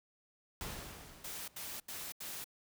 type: noise with exponential decay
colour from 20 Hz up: pink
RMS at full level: -41 dBFS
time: 0.61-2.09 s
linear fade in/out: 1 ms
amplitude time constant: 320 ms
type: noise bursts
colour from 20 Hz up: white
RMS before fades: -44 dBFS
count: 4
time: 1.24-2.443 s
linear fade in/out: 5 ms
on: 240 ms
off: 81 ms
effects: none